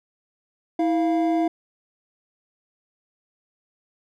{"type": "tone pair together", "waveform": "triangle", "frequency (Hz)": [324.9, 695], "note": ["E4", "F5"], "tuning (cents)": [-25, -9], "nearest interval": "octave + minor second", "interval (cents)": 1316, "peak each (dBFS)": [-18, -22], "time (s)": [0.79, 1.48], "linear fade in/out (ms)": 5, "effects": []}